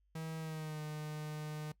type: tone with pitch glide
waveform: 45% pulse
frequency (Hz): 160.4 to 152.36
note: E3 to D#3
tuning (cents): -47 to -36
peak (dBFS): -40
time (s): 0.15-1.72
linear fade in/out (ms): 5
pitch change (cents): -89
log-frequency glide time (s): 0.39-0.81
effects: noise-tail reverb RT60 0.1 s tail -20 dB re dry + added 50 Hz sine -70 dBFS peak until 1.8 s